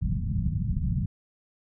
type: low-pass noise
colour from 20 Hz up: white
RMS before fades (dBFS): -27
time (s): 0.01-1.06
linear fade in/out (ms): 10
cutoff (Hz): 190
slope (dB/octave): 48
effects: none